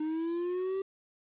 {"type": "linear sweep", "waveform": "triangle", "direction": "up", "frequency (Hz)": [306, 390], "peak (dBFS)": -28, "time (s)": [0, 0.82], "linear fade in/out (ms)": 5, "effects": ["resampled to 8000 Hz", "10-bit"]}